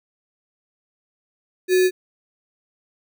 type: tone with sample-and-hold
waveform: sine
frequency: 368.4 Hz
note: F#4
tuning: 7 cents flat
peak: -13 dBFS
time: 1.68-1.91 s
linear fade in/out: 50 ms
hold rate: 2100 Hz
effects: none